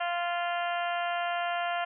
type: harmonic tone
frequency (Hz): 347.7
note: F4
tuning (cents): -8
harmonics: 2 / 3 / 4 / 5 / 6 / 7 / 8 / 9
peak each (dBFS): -30 / -38 / -36 / -39 / -43 / -45 / -41 / -44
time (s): 0-1.85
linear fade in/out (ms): 10
effects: none